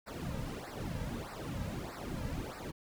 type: noise with flanger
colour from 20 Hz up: brown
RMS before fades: -40 dBFS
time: 0.06-2.72 s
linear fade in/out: 20 ms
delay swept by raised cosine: 0.3 to 2.8 ms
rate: 1.6 Hz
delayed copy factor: -0.95
effects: none